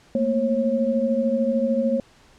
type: tone cluster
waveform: sine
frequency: 222.3 / 235.7 / 542 Hz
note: A3 / A#3 / C#5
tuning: +18 / +19 / -39 cents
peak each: -25 / -23 / -22 dBFS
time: 0.15-2 s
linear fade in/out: 2 ms
effects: pink hiss -54 dBFS RMS until 2.38 s + low-pass 7000 Hz 12 dB/octave